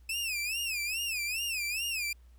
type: tone with vibrato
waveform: sawtooth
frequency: 2574 Hz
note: E7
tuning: 42 cents flat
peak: -28 dBFS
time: 0.09-2.13 s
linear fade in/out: 5 ms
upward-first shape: sine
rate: 2.4 Hz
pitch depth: 170 cents each way
effects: added 60 Hz sine -53 dBFS peak until 2.38 s + pink hiss -71 dBFS RMS until 2.38 s